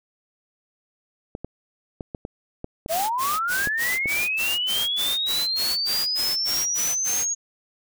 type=clicks; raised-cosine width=2 ms; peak=-18 dBFS; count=9; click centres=1.351 / 1.446 / 2.008 / 2.148 / 2.251 / 2.644 / 2.861 / 3.673 / 4.058 s
type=noise bursts; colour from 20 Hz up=white; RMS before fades=-29 dBFS; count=15; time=2.88-7.258 s; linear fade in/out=50 ms; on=220 ms; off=77 ms
type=linear sweep; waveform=sine; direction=up; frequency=622.3 to 6645 Hz; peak=-22 dBFS; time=2.89-7.35 s; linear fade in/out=20 ms
effects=none